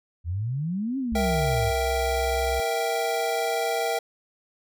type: exponential two-way sweep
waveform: sine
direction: up then down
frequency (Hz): 79.5 to 275.8 to 95.5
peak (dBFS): -25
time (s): 0.24-1.73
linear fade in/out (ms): 50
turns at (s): 0.98
type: tone with pitch glide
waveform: sine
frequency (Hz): 64.7 to 63.81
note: C2 to C2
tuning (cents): -19 to -43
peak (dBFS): -28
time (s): 1.12-2.6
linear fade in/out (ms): 0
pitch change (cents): -24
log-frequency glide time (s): 1.77-2.08
type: chord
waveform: square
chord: E diminished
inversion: second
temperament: equal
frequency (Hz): 466.2 / 659.3 / 784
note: Bb4 / E5 / G5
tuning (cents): 0 / 0 / 0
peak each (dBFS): -29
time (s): 1.15-3.99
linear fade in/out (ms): 5
effects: none